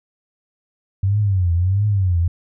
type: tone with vibrato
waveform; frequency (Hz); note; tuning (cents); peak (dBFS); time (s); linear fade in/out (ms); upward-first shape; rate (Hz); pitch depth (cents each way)
sine; 94.5; F#2; +37; -14; 1.03-2.28; 5; triangle; 1.5; 210
effects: none